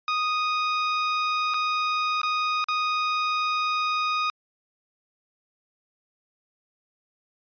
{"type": "tone with dropouts", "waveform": "sawtooth", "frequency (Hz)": 1243, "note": "D#6", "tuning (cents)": -2, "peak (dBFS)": -19, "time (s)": [0.08, 4.3], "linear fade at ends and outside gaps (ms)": 1, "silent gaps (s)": [[1.538, 1.542], [2.216, 2.232], [2.642, 2.685]], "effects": ["resampled to 11025 Hz"]}